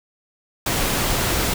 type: noise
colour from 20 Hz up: pink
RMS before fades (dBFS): -21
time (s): 0.66-1.54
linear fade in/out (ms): 5
effects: none